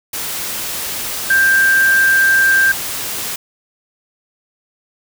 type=tone in noise; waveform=sine; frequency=1580 Hz; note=G6; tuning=13 cents sharp; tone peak=-9 dBFS; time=1.3-2.72 s; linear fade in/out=5 ms; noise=white; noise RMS=-23 dBFS; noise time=0.13-3.36 s; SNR=+11 dB; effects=none